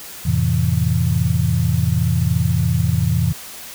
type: chord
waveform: sine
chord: F major seventh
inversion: none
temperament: equal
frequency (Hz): 87.31 / 110 / 130.81 / 164.81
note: F2 / A2 / C3 / E3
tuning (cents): 0 / 0 / 0 / 0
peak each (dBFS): -20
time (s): 0.25-3.33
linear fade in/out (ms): 10
effects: white hiss -35 dBFS RMS until 3.74 s